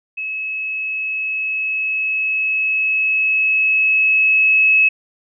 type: tone with level ramp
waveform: sine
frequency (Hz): 2580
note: E7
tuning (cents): -38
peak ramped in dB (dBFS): -22 to -9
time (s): 0.17-4.89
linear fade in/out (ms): 10
effects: none